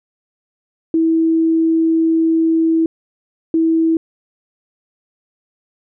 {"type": "tone bursts at uneven times", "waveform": "sine", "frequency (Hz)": 325.4, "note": "E4", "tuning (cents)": -22, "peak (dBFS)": -11, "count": 2, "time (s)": [[0.94, 2.86], [3.54, 3.97]], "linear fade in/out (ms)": 2, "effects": []}